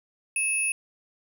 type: tone pair together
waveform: sine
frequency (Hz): 2600 / 10400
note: E7 / E9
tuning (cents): -24 / -24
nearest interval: 2 octaves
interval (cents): 2400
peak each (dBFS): -25 / -25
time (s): 0.36-0.72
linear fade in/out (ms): 2
effects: tanh soft clip ceiling -17 dBFS + 9-bit